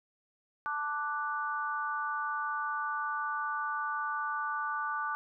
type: chord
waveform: sine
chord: D major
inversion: second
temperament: equal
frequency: 880 / 1174.7 / 1480 Hz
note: A5 / D6 / F#6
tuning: 0 / 0 / 0 cents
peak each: -38 / -34 / -36 dBFS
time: 0.66-5.15 s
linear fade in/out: 0 ms
effects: none